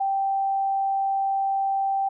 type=tone; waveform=sine; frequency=782 Hz; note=G5; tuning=4 cents flat; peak=-21 dBFS; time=0-2.09 s; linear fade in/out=10 ms; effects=none